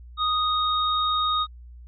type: tone pair together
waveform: sine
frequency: 1244.5 / 3729 Hz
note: D#6 / A#7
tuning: 0 / 0 cents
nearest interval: octave + perfect fifth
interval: 1900 cents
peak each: -22 / -26 dBFS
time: 0.17-1.47 s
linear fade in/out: 50 ms
effects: added 60 Hz sine -41 dBFS peak until 1.87 s